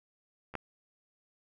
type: clicks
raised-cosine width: 0.5 ms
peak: -30 / -19 dBFS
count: 2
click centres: 0.54 / 0.553 s
effects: none